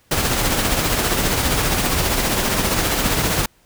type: noise with tremolo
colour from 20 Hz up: pink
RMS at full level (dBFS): -17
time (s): 0.11-3.46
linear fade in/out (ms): 5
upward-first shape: triangle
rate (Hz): 15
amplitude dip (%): 45
effects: pink hiss -57 dBFS RMS until 3.65 s